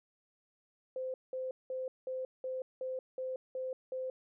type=tone bursts; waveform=sine; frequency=517 Hz; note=C5; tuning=21 cents flat; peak=-35 dBFS; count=9; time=0.96-4.1 s; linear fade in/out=2 ms; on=180 ms; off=190 ms; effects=none